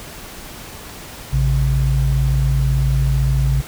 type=tone pair together; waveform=sine; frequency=56.69 / 134.7 Hz; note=A#1 / C#3; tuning=-48 / -49 cents; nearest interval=octave + minor third; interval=1499 cents; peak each=-16 dBFS; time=1.32-3.62 s; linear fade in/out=20 ms; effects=pink hiss -35 dBFS RMS until 3.67 s